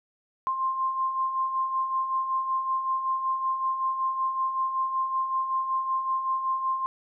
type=beating tone pair; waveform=sine; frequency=1049 / 1054.3 Hz; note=C6 / C6; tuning=+4 / +13 cents; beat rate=5.3 Hz; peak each=-34 / -25 dBFS; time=0.47-6.86 s; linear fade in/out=0 ms; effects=none